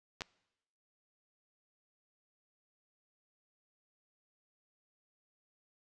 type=clicks; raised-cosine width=0.2 ms; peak=-23 / -19 dBFS; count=2; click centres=0.208 / 0.219 s; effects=noise-tail reverb RT60 0.9 s tail -23 dB re dry + resampled to 22050 Hz